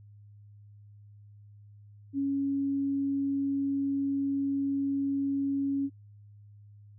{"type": "tone", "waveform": "sine", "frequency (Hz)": 277.2, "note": "C#4", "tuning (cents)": 0, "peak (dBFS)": -26, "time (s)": [2.13, 5.9], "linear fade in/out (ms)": 50, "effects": ["noise-tail reverb RT60 0.1 s tail -25 dB re dry", "added 103 Hz sine -50 dBFS peak until 6.98 s"]}